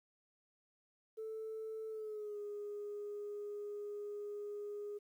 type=tone with pitch glide; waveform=sine; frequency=440 to 412.9 Hz; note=A4 to G#4; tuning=0 to -10 cents; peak=-40 dBFS; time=1.17-4.99 s; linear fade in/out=20 ms; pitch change=-110 cents; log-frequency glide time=1.89-2.38 s; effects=tanh soft clip ceiling -38 dBFS + 12-bit